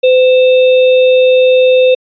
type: tone with sample-and-hold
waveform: sine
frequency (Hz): 511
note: C5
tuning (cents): -41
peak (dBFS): -4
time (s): 0.03-1.95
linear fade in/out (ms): 10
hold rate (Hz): 3150
effects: resampled to 11025 Hz